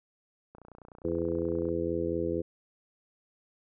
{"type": "click train", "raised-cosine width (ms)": 1, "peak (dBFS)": -35, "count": 35, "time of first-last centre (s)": [0.55, 1.687], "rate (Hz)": 29.9}
{"type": "harmonic tone", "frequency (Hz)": 84.3, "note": "E2", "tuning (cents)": 39, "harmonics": [1, 2, 3, 4, 5, 6], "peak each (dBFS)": [-39, -39, -39, -32, -34, -34], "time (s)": [1.04, 2.42], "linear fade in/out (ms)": 10}
{"effects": []}